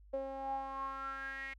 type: tone with band-pass filter sweep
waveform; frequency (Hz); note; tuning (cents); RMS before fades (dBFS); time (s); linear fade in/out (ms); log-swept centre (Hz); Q
sawtooth; 270; C#4; -45; -41; 0.13-1.54; 10; 560 to 2100; 9.5
effects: added 50 Hz sine -56 dBFS peak until 1.58 s